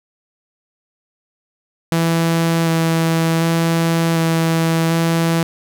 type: tone with vibrato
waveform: sawtooth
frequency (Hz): 164.81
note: E3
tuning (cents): 0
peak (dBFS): -10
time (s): 1.92-5.43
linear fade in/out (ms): 0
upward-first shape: square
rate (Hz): 0.67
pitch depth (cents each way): 10
effects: none